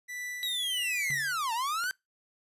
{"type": "tone with tremolo", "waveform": "45% pulse", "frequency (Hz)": 1975.5, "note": "B6", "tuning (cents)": 0, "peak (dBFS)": -35, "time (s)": [0.08, 1.33], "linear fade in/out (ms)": 20, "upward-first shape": "sine", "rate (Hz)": 1.4, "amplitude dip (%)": 70}
{"type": "linear two-way sweep", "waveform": "45% pulse", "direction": "down then up", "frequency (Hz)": [3900, 880, 1564], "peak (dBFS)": -29, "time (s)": [0.43, 1.91], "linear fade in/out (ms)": 0, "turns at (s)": 1.53}
{"type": "tone with exponential decay", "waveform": "sine", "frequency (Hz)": 141.7, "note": "C#3", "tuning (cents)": 38, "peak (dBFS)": -36, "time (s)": [1.1, 1.51], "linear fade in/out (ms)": 2, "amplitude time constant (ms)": 88}
{"type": "clicks", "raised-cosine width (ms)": 0.2, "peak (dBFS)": -28, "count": 2, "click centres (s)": [1.106, 1.839]}
{"effects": ["noise-tail reverb RT60 0.2 s tail -24 dB re dry", "resampled to 32000 Hz"]}